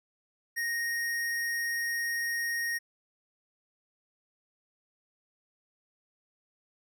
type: tone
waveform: square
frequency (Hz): 1864.7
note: A#6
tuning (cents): 0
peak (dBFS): -30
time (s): 0.56-2.79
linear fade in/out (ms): 20
effects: none